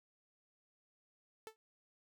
sawtooth tone with exponential decay, 440 Hz, A4, in tune, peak -39 dBFS, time 1.47-1.56 s, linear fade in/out 0 ms, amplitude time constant 19 ms, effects none

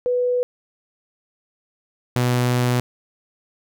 sine / sawtooth tone pair in turn, 493.9 / 123.47 Hz, B4 / B2, 0 / 0 cents, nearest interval 2 octaves, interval 2400 cents, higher first, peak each -17 / -13 dBFS, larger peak second, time 0.06-0.43 / 2.16-2.8 s, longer second, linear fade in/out 0 ms, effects none

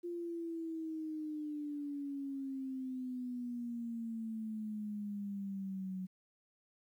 sine exponential sweep, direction down, 349.2 to 185 Hz, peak -38 dBFS, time 0.03-6.07 s, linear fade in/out 20 ms, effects 12-bit

